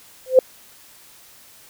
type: tone with exponential growth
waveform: sine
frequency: 516 Hz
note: C5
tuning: 24 cents flat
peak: -3 dBFS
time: 0.26-0.39 s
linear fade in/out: 2 ms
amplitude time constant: 28 ms
effects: white hiss -48 dBFS RMS until 1.69 s